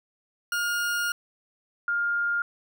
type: tone pair in turn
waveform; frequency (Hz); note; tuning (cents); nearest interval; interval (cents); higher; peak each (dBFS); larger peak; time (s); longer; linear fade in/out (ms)
40% pulse / sine; 1421 / 1408.7; F6 / F6; +30 / +15; unison; 15; first; -24 / -23; second; 0.52-1.12 / 1.88-2.42; first; 2
effects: none